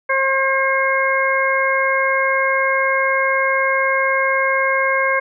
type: harmonic tone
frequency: 536 Hz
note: C5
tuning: 42 cents sharp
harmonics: 1 / 2 / 3 / 4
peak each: -20 / -20 / -20 / -20 dBFS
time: 0.09-5.2 s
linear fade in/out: 10 ms
effects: none